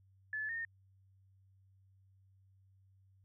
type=tone pair in turn; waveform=sine; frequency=1729 / 1831.8 Hz; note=A6 / A#6; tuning=-31 / -31 cents; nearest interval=minor second; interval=100 cents; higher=second; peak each=-36 / -37 dBFS; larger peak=first; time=0.33-0.49 / 0.49-0.65 s; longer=neither; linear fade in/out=2 ms; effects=added 96 Hz sine -64 dBFS peak until 3.24 s